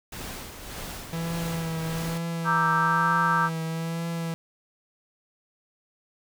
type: noise with tremolo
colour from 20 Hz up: pink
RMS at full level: -36 dBFS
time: 0.12-2.18 s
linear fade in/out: 5 ms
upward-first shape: sine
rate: 1.7 Hz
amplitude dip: 50%
type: tone with vibrato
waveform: 45% pulse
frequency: 164.81 Hz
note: E3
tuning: in tune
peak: -28 dBFS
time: 1.13-4.34 s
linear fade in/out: 0 ms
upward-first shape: triangle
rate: 1.1 Hz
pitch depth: 35 cents each way
type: chord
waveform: sine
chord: E half-diminished seventh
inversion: second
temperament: equal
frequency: 932.3 / 1174.7 / 1318.5 / 1568 Hz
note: Bb5 / D6 / E6 / G6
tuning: 0 / 0 / 0 / 0 cents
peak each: -26 dBFS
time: 2.44-3.5 s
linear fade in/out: 50 ms
effects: none